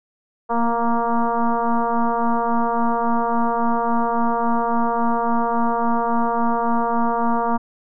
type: tone with frequency modulation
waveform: sine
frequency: 466.2 Hz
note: A#4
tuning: in tune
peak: -16 dBFS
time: 0.49-7.58 s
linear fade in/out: 20 ms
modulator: 234 Hz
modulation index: 2.9
effects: none